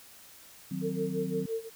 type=chord; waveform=sine; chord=C diminished; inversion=first; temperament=equal; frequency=155.56 / 185 / 261.6 Hz; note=Eb3 / Gb3 / C4; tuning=0 / 0 / 0 cents; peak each=-38 / -34 / -37 dBFS; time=0.71-1.46 s; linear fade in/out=5 ms
type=tone with tremolo; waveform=sine; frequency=451.2 Hz; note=A4; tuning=44 cents sharp; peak=-28 dBFS; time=0.81-1.7 s; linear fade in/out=50 ms; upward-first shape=sine; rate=5.8 Hz; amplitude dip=90%
effects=white hiss -53 dBFS RMS until 1.75 s